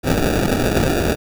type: noise with sample-and-hold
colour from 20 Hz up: blue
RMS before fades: -17 dBFS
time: 0.03-1.16 s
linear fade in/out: 50 ms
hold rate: 1050 Hz
effects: none